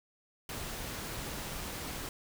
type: noise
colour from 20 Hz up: pink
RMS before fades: -40 dBFS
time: 0.49-2.09 s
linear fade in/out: 2 ms
effects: none